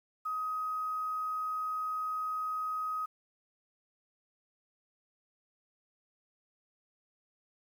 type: tone with quantisation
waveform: sine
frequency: 1260 Hz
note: D#6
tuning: 21 cents sharp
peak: -32 dBFS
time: 0.25-3.06 s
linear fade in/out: 10 ms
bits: 10
effects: none